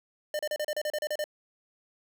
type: tone bursts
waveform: square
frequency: 602 Hz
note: D5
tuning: 43 cents sharp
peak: -29 dBFS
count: 11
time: 0.34-1.241 s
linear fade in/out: 2 ms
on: 51 ms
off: 34 ms
effects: none